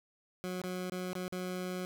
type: tone with dropouts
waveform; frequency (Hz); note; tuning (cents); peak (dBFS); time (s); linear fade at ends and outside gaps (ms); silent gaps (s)
20% pulse; 182.5; F#3; -24; -31; 0.44-1.85; 0; 0.616-0.638 / 0.898-0.92 / 1.131-1.153 / 1.28-1.324
effects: none